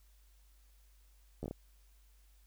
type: slowing click train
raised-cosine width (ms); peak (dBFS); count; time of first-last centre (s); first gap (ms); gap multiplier
2; -27; 5; 1.43-1.511; 12; 1.36
effects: added 50 Hz sine -61 dBFS peak until 2.46 s + white hiss -72 dBFS RMS until 2.46 s